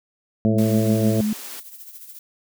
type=harmonic tone; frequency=110.3 Hz; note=A2; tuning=5 cents sharp; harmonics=1 / 2 / 3 / 4 / 5 / 6; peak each=-21 / -24 / -26 / -27 / -28 / -29 dBFS; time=0.45-1.21 s; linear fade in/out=0 ms
type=tone with vibrato; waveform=sine; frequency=214 Hz; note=A3; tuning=48 cents flat; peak=-19 dBFS; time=0.45-1.33 s; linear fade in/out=2 ms; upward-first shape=triangle; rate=6 Hz; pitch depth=30 cents each way
type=high-pass noise; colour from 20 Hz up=white; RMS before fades=-36 dBFS; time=0.58-1.6 s; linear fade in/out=5 ms; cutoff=220 Hz; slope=96 dB/octave
type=noise with tremolo; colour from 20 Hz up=violet; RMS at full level=-38 dBFS; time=1.44-2.19 s; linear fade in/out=2 ms; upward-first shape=triangle; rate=14 Hz; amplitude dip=65%
effects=none